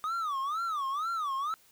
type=tone with vibrato; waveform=triangle; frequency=1211 Hz; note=D#6; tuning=47 cents flat; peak=-28 dBFS; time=0.04-1.54 s; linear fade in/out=0 ms; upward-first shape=sine; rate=2.1 Hz; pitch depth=220 cents each way; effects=white hiss -62 dBFS RMS until 1.71 s